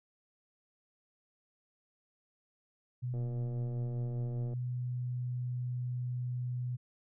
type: tone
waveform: sine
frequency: 124 Hz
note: B2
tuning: 7 cents sharp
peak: -33 dBFS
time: 3.02-6.77 s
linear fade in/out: 20 ms
type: click train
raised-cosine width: 2 ms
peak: -34 dBFS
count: 167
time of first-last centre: 3.14-4.535 s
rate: 119 Hz
effects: none